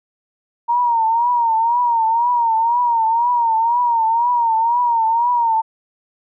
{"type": "tone with vibrato", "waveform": "sine", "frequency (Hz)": 932.3, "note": "A#5", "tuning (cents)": 0, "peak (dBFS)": -13, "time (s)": [0.68, 5.62], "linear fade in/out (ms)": 20, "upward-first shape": "triangle", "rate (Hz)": 2, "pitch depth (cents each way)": 97, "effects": []}